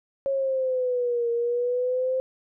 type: linear two-way sweep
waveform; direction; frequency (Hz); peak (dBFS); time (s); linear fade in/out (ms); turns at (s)
sine; down then up; 550 to 467.1 to 522; -22; 0.26-2.2; 0; 1.3
effects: none